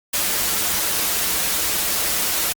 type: noise with comb filter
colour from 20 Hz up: white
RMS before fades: -21 dBFS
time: 0.13-2.53 s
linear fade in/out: 10 ms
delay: 7.7 ms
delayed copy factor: -0.5
effects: Opus 48 kbps